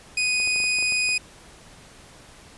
sawtooth tone, 2489 Hz, D#7, in tune, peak -17 dBFS, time 0.17-1.18 s, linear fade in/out 5 ms
clicks, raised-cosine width 1 ms, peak -26 dBFS, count 9, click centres 0.401 / 0.475 / 0.561 / 0.602 / 0.64 / 0.787 / 0.826 / 0.923 / 1.09 s
effects pink hiss -48 dBFS RMS until 2.57 s + resampled to 24000 Hz

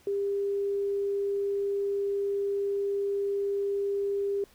sine tone, 400 Hz, G4, 35 cents sharp, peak -26 dBFS, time 0.07-4.44 s, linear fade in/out 2 ms, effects pink hiss -60 dBFS RMS until 4.54 s

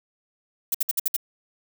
violet noise bursts, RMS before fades -22 dBFS, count 6, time 0.72-1.165 s, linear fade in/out 5 ms, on 25 ms, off 59 ms, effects none

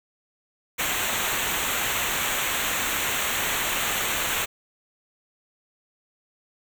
pink noise with comb filter, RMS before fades -26 dBFS, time 0.78-4.46 s, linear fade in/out 20 ms, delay 0.2 ms, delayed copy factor -0.8, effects none

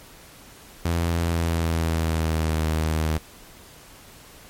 sawtooth tone with pitch glide, 84.5 to 78.84 Hz, E2 to D#2, +43 to +23 cents, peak -17 dBFS, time 0.85-3.18 s, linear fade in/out 5 ms, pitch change -120 cents, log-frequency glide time 1.21-2.6 s, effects pink hiss -47 dBFS RMS until 4.49 s + MP3 64 kbps

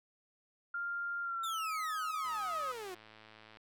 sine tone with pitch glide, 1396.9 to 1266.2 Hz, F6 to D#6, 0 to +30 cents, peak -35 dBFS, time 0.74-2.72 s, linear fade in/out 5 ms, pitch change -170 cents, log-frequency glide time 1.22-1.78 s
sawtooth exponential sweep, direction down, 3729 to 349.2 Hz, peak -38 dBFS, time 1.43-2.95 s, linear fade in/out 10 ms
click train, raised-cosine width 0.3 ms, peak -39 dBFS, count 145, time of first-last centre 2.25-3.571 s, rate 109 Hz
effects none

